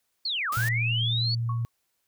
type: linear two-way sweep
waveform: sine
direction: down then up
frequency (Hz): 4523 to 1108.7 to 4523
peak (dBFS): -26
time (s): 0.25-1.35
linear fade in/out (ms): 5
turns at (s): 0.5
type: noise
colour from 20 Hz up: white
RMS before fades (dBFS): -36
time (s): 0.52-0.69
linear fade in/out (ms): 5
type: tone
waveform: sine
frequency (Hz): 116.54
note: A#2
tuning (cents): 0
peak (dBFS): -25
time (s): 0.57-1.65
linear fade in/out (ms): 0
type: tone with exponential decay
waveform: sine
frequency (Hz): 1108.7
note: C#6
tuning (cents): 0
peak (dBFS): -30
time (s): 1.49-1.69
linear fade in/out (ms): 5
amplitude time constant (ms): 42
effects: white hiss -75 dBFS RMS until 2.07 s